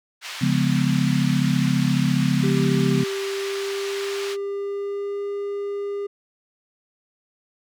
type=band-pass noise; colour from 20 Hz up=white; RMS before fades=-34 dBFS; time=0.21-4.37 s; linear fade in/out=50 ms; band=1100 to 3800 Hz; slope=12 dB/octave
type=chord; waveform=sine; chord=C# dominant seventh; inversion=none; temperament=just; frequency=138.59 / 173.24 / 207.9 / 249.5 Hz; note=C#3 / E#3 / G#3 / B3; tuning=0 / -14 / +2 / +18 cents; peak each=-22 / -22 / -25 / -23 dBFS; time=0.41-3.04 s; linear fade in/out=10 ms
type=tone with pitch glide; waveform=triangle; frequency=392 to 403.7 Hz; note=G4 to G#4; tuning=0 to -49 cents; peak=-23 dBFS; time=2.43-6.07 s; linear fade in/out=10 ms; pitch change=+51 cents; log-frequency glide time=3.09-5.23 s
effects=none